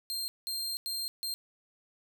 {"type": "tone bursts at uneven times", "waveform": "sawtooth", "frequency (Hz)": 4186, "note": "C8", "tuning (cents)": 0, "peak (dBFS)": -30, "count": 4, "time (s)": [[0.1, 0.28], [0.47, 0.77], [0.86, 1.08], [1.23, 1.34]], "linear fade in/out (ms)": 0, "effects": []}